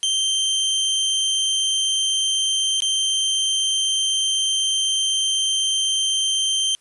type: tone with dropouts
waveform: sawtooth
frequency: 3136 Hz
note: G7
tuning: in tune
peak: -15 dBFS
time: 0.03-6.75 s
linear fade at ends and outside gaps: 0 ms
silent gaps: 2.804-2.821 s
effects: white hiss -59 dBFS RMS until 6.8 s + resampled to 24000 Hz